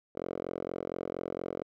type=tone with band-pass filter; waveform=5% pulse; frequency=44.29 Hz; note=F1; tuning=25 cents sharp; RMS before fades=-37 dBFS; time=0.15-1.63 s; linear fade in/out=10 ms; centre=500 Hz; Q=1.7; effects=none